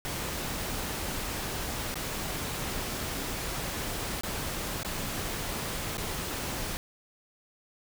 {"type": "noise with dropouts", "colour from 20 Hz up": "pink", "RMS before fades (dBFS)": -34, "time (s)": [0.05, 6.77], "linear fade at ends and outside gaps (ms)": 0, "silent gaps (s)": [[1.942, 1.956], [4.21, 4.234], [4.831, 4.848], [5.971, 5.981]], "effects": []}